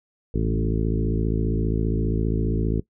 harmonic tone with a mistuned harmonic, 55 Hz, A1, in tune, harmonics 1 / 2 / 3 / 4 / 5 / 6 / 7 / 8, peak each -24 / -27 / -29 / -30 / -31 / -32 / -32 / -33 dBFS, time 0.34-2.8 s, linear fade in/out 5 ms, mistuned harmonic 3, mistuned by -22 cents, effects noise-tail reverb RT60 0.1 s tail -19 dB re dry

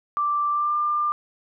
sine tone with pitch glide, 1174.7 to 1195.2 Hz, D6 to D6, 0 to +30 cents, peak -20 dBFS, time 0.17-1.12 s, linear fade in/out 0 ms, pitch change +30 cents, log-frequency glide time 0.51-0.75 s, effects none

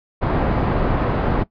pink low-pass noise, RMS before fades -19 dBFS, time 0.21-1.44 s, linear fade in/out 20 ms, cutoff 1100 Hz, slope 12 dB/octave, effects noise-tail reverb RT60 0.1 s tail -18 dB re dry + resampled to 11025 Hz

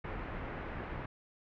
pink low-pass noise, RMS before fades -41 dBFS, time 0.04-1.06 s, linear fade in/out 5 ms, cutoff 2200 Hz, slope 24 dB/octave, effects none

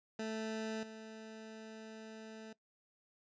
20% pulse tone with level steps, 220 Hz, A3, in tune, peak -33 / -43 dBFS, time 0.19-2.53 s, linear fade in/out 5 ms, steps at 0.83 s, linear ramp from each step 2 ms, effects noise-tail reverb RT60 0.1 s tail -20 dB re dry + resampled to 16000 Hz

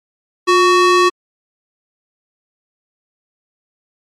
square ring-modulated tone, 740 Hz, F#5, in tune, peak -6 dBFS, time 0.47-1.1 s, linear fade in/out 20 ms, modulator 383 Hz, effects low-pass 6000 Hz 12 dB/octave + MP3 64 kbps

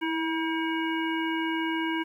harmonic tone with a mistuned harmonic, 320.4 Hz, E4, 49 cents flat, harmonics 1 / 3 / 5 / 7 / 9, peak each -28 / -33 / -35 / -36 / -38 dBFS, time 0.01-2.04 s, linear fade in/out 20 ms, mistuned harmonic 1, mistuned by +26 cents, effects 10-bit

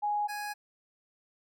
sine / 25% pulse tone pair in turn, 830.6 / 830.6 Hz, G#5 / G#5, 0 / 0 cents, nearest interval unison, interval 0 cents, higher neither, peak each -27 / -31 dBFS, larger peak first, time 0.02-0.28 / 0.28-0.54 s, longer neither, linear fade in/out 20 ms, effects none

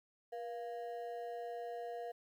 triangle ring-modulated tone, 587.3 Hz, D5, in tune, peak -36 dBFS, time 0.32-2.12 s, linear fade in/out 10 ms, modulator 109 Hz, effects 12-bit

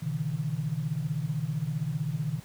sine tone cluster, 123.2 / 144.3 / 159.8 Hz, B2 / D3 / D#3, -4 / -30 / +47 cents, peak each -35 / -32 / -31 dBFS, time 0.02-2.4 s, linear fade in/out 10 ms, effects pink hiss -52 dBFS RMS until 2.44 s

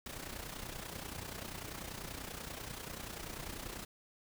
pink noise with amplitude modulation, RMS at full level -42 dBFS, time 0.06-3.85 s, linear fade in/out 2 ms, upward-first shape sine, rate 30.3 Hz, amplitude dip 65%, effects none

